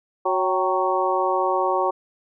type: harmonic tone with a mistuned harmonic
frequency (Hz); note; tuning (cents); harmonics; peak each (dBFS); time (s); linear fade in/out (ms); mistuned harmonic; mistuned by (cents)
185; F#3; 0; 2 / 3 / 4 / 5 / 6; -25 / -25 / -25 / -25 / -25; 0.25-1.91; 10; 4; +66
effects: none